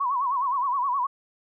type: tone with vibrato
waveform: sine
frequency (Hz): 1046.5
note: C6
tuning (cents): 0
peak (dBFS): -22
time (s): 0-1.07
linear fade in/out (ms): 10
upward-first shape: sine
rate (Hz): 9.6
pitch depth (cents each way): 140
effects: none